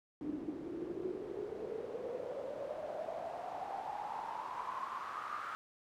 pink noise with band-pass filter sweep, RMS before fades -42 dBFS, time 0.21-5.55 s, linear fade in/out 0 ms, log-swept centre 290 to 1300 Hz, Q 8.9, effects none

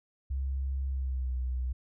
sine tone with pitch glide, 67.1 to 62.97 Hz, C2 to B1, +44 to +34 cents, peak -29 dBFS, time 0.3-1.73 s, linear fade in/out 10 ms, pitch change -110 cents, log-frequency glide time 0.88-1.34 s, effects none

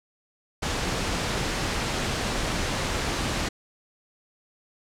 pink noise, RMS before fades -27 dBFS, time 0.62-3.49 s, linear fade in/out 10 ms, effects low-pass 7000 Hz 12 dB/octave

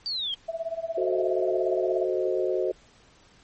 sine exponential sweep, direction down, 4699 to 3136 Hz, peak -27 dBFS, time 0.06-0.34 s, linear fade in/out 0 ms
sine tone with tremolo, 659.3 Hz, E5, in tune, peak -25 dBFS, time 0.48-2.05 s, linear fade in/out 10 ms, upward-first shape sine, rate 17 Hz, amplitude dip 90%
sine chord, F# diminished seventh, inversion none, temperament equal, 370 / 440 / 523.3 / 622.3 Hz, F#4 / A4 / C5 / Eb5, 0 / 0 / 0 / 0 cents, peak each -26 / -31 / -29 / -31 dBFS, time 0.97-2.72 s, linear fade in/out 10 ms
effects pink hiss -57 dBFS RMS until 3.43 s + MP3 32 kbps

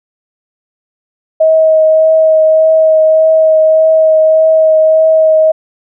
sine tone with vibrato, 634 Hz, D#5, 32 cents sharp, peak -4 dBFS, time 1.4-5.52 s, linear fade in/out 10 ms, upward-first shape triangle, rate 1.7 Hz, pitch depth 14 cents each way, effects none

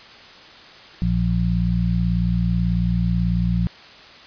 harmonic tone, 58.27 Hz, A#1, in tune, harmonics 1 / 2 / 3, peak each -22 / -23 / -20 dBFS, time 1.02-3.67 s, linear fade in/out 0 ms, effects white hiss -43 dBFS RMS until 4.26 s + resampled to 11025 Hz

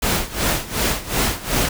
pink noise with tremolo, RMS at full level -18 dBFS, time 0.02-1.69 s, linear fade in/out 5 ms, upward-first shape sine, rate 2.7 Hz, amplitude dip 85%, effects none

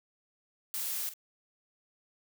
blue noise with echo, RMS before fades -35 dBFS, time 0.74-1.09 s, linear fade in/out 0 ms, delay 47 ms, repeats 1, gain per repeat -12 dB, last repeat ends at 1.137 s, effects none

